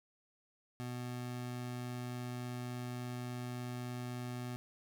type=tone; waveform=25% pulse; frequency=123.47 Hz; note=B2; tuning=in tune; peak=-36 dBFS; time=0.8-4.56 s; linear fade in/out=0 ms; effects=none